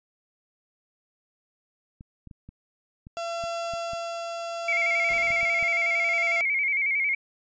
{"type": "clicks", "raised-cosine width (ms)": 5, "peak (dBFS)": -31, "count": 11, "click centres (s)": [2.009, 2.273, 2.312, 2.49, 3.069, 3.439, 3.737, 3.934, 5.305, 5.431, 5.627]}
{"type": "tone with tremolo", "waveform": "35% pulse", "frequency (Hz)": 677, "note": "E5", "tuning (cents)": 46, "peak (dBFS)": -27, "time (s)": [3.17, 6.41], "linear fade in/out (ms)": 0, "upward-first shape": "sine", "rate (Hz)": 0.65, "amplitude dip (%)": 25}
{"type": "tone with vibrato", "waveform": "sine", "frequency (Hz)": 2217, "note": "C#7", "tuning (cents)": 0, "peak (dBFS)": -22, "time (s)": [4.68, 7.15], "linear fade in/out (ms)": 5, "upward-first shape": "square", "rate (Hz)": 11, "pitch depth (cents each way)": 57}
{"type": "noise with exponential decay", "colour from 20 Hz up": "pink", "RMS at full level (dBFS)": -42, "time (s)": [5.1, 6.21], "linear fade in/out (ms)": 2, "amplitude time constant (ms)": 240}
{"effects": ["resampled to 16000 Hz"]}